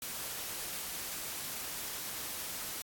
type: noise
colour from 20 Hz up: white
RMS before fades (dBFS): -40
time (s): 0.02-2.82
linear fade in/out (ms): 2
effects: AAC 64 kbps